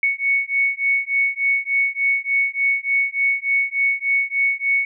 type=beating tone pair; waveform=sine; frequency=2217 / 2220.4 Hz; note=C#7 / C#7; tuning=0 / +2 cents; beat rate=3.4 Hz; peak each=-20 dBFS; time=0.03-4.85 s; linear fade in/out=2 ms; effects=none